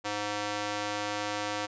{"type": "tone with high-pass filter", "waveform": "square", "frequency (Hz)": 103.83, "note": "G#2", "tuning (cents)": 0, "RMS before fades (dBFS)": -33, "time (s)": [0.04, 1.67], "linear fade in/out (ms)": 20, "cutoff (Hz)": 510, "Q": 0.66, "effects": ["resampled to 16000 Hz"]}